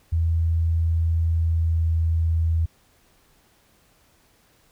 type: tone with pitch glide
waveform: sine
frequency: 82.41 to 81.89 Hz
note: E2 to E2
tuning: 0 to -11 cents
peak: -18 dBFS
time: 0.12-2.66 s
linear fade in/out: 10 ms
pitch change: -11 cents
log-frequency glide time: 1.3-1.86 s
effects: pink hiss -60 dBFS RMS until 4.71 s